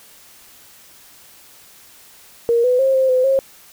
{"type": "tone with pitch steps", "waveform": "sine", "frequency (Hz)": [468.7, 500, 534, 526, 510, 538], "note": ["A#4", "B4", "C5", "C5", "C5", "C5"], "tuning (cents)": [9, 21, 35, 9, -44, 48], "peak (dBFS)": -12, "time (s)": [2.49, 3.39], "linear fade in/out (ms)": 0, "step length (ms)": 150, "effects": ["white hiss -46 dBFS RMS until 3.72 s"]}